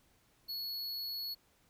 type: tone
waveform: square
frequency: 4373 Hz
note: C#8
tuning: 24 cents flat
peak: -38 dBFS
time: 0.48-1.35 s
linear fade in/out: 20 ms
effects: pink hiss -70 dBFS RMS until 1.69 s